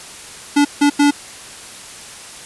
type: tone bursts at uneven times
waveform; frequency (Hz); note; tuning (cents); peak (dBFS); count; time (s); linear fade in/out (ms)
square; 288.4; D4; -31; -10; 3; 0.56-0.65 / 0.81-0.9 / 0.99-1.11; 10
effects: white hiss -35 dBFS RMS until 2.45 s + resampled to 24000 Hz